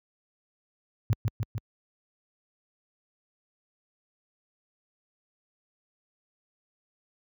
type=tone with echo; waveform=sine; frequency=108.3 Hz; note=A2; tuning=27 cents flat; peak=-19 dBFS; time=1.1-1.13 s; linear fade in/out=0 ms; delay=150 ms; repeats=3; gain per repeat=-3 dB; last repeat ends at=1.58 s; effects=high-pass 60 Hz 12 dB/octave